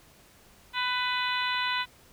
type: harmonic tone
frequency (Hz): 498.1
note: B4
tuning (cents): +15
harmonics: 2 / 3 / 4 / 5 / 6 / 7 / 8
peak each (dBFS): -31 / -33 / -34 / -35 / -36 / -36 / -37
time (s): 0.73-1.86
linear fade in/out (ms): 50
type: click train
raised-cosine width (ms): 0.5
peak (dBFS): -35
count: 5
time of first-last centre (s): 1.29-1.803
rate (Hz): 7.79
effects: pink hiss -57 dBFS RMS until 2.12 s